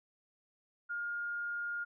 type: tone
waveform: sine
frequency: 1417 Hz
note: F6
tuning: 25 cents sharp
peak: -35 dBFS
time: 0.89-1.85 s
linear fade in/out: 20 ms
effects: none